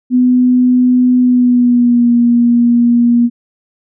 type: tone with pitch glide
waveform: sine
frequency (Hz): 250 to 238.2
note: B3 to A#3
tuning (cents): +21 to +38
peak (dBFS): -6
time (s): 0.1-3.3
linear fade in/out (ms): 50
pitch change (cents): -83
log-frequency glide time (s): 1.2-2.11
effects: none